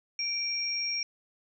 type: tone pair together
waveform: sine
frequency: 2349 / 5587 Hz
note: D7 / F8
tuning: 0 / 0 cents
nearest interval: octave + minor third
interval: 1500 cents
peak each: -34 / -30 dBFS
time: 0.19-1.03 s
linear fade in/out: 2 ms
effects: none